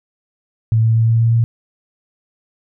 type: tone with pitch steps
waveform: sine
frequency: 111.9 / 112.68 / 113.46 / 114.25 / 115.05 / 115.85 Hz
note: A2 / A2 / A#2 / A#2 / A#2 / A#2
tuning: +30 / +42 / -46 / -34 / -22 / -10 cents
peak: -10 dBFS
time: 0.72-1.44 s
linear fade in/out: 0 ms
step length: 120 ms
effects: none